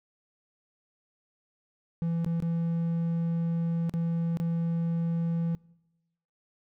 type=tone with dropouts; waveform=triangle; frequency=167.3 Hz; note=E3; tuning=26 cents sharp; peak=-24 dBFS; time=2.02-5.55 s; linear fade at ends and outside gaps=0 ms; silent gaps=2.246-2.262 / 2.402-2.424 / 3.895-3.938 / 4.371-4.4 s; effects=noise-tail reverb RT60 1.0 s tail -25 dB re dry